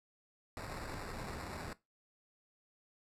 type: noise with sample-and-hold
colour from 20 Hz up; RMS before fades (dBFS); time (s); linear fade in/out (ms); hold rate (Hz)
pink; -44; 0.57-1.73; 0; 3150
effects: noise-tail reverb RT60 0.2 s tail -18 dB re dry + low-pass 12000 Hz 12 dB/octave